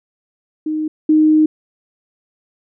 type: tone pair in turn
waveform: sine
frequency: 309.6 / 309.6 Hz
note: D#4 / D#4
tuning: -9 / -9 cents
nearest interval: unison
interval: 0 cents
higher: neither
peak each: -17 / -8 dBFS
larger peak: second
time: 0.66-0.88 / 1.09-1.46 s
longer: second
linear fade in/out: 5 ms
effects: none